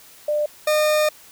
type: tone pair in turn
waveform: sine / 40% pulse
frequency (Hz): 597 / 608.8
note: D5 / D#5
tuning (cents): +28 / -38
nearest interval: unison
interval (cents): 34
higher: second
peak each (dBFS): -18 / -15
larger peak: second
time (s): 0.28-0.46 / 0.67-1.09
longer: second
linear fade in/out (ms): 5
effects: white hiss -47 dBFS RMS until 1.31 s